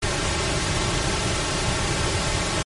pink noise with comb filter, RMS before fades -23 dBFS, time 0.02-2.63 s, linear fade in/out 10 ms, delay 4.1 ms, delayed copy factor -0.55, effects low-pass 9000 Hz 12 dB/octave + MP3 48 kbps

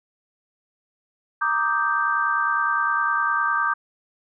sine chord, Eb major seventh, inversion second, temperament equal, 932.3 / 1174.7 / 1244.5 / 1568 Hz, Bb5 / D6 / Eb6 / G6, 0 / 0 / 0 / 0 cents, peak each -29 / -23 / -27 / -23 dBFS, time 1.41-3.74 s, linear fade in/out 10 ms, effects none

